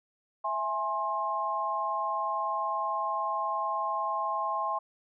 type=chord; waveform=sine; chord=E augmented; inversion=none; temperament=equal with one note detuned; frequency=659.3 / 830.6 / 1061.7 Hz; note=E5 / G#5 / B#5; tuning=0 / 0 / +25 cents; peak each=-36 / -33 / -30 dBFS; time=0.44-4.79 s; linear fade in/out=10 ms; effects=none